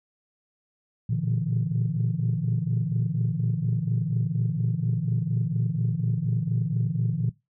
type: tone cluster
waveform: sine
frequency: 115 / 119.2 / 146.5 / 167.3 Hz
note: A#2 / A#2 / D3 / E3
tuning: -23 / +39 / -4 / +26 cents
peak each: -28 dBFS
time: 1.09-7.3 s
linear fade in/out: 10 ms
effects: noise-tail reverb RT60 0.2 s tail -18 dB re dry + tanh soft clip ceiling -15 dBFS